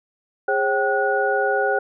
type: tone cluster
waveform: sine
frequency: 411.6 / 539 / 772 / 1458 Hz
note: G#4 / C#5 / G5 / F#6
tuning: -16 / -49 / -27 / -26 cents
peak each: -23 dBFS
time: 0.48-1.79 s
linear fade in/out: 5 ms
effects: none